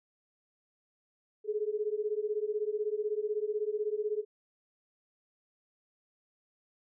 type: beating tone pair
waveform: sine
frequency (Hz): 415.3 / 431.3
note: G#4 / A4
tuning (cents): 0 / -35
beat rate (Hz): 16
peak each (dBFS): -33 / -33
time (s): 1.44-4.25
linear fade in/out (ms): 50
effects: none